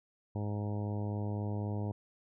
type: harmonic tone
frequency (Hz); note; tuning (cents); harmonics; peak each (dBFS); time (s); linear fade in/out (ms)
103.83; G#2; 0; 1 / 2 / 3 / 4 / 5 / 6 / 7 / 8 / 9; -34 / -40 / -44 / -46 / -48 / -50 / -51 / -52 / -53; 0.35-1.92; 5
effects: none